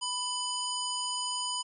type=harmonic tone with a mistuned harmonic; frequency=987.8 Hz; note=B5; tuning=in tune; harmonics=1 / 3 / 5 / 7 / 9; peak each=-36 / -36 / -37 / -39 / -40 dBFS; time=0.01-1.63 s; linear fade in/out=20 ms; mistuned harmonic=3; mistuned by=+21 cents; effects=none